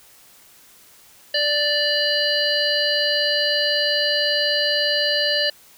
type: harmonic tone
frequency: 587.3 Hz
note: D5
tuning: in tune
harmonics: 1 / 3 / 5 / 7 / 8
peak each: -24 / -24 / -24 / -24 / -24 dBFS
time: 1.34-5.5 s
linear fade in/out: 5 ms
effects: white hiss -50 dBFS RMS until 5.77 s